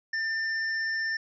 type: tone with hard clipping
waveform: sine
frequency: 1792 Hz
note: A6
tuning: 31 cents sharp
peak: -29 dBFS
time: 0.13-1.17 s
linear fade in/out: 5 ms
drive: 12 dB
effects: resampled to 16000 Hz